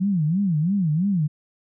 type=tone with vibrato; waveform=sine; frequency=174.61 Hz; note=F3; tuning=in tune; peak=-18 dBFS; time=0-1.28 s; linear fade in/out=20 ms; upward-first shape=sine; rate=3 Hz; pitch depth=270 cents each way; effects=none